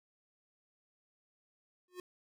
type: tone with exponential growth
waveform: square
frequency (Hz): 361.3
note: F#4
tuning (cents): -41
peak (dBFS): -40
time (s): 1.88-2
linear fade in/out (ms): 2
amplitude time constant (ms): 24
effects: none